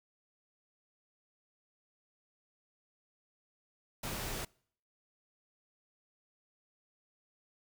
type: noise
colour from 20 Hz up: pink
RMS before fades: -39 dBFS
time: 4.03-4.45 s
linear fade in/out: 5 ms
effects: noise-tail reverb RT60 0.6 s tail -26 dB re dry